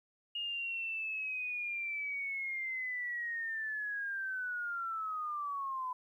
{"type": "linear sweep", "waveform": "sine", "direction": "down", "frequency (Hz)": [2853, 1000], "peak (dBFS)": -35, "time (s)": [0.35, 5.93], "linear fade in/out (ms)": 5, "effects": ["12-bit"]}